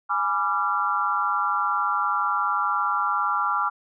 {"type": "chord", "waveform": "sine", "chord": "G# diminished seventh", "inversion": "none", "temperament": "equal with one note detuned", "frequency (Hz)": [830.6, 987.8, 1174.7, 1372.9], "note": ["G#5", "B5", "D6", "F6"], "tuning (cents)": [0, 0, 0, -30], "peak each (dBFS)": [-29, -29, -25, -25], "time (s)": [0.09, 3.7], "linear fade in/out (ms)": 20, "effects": []}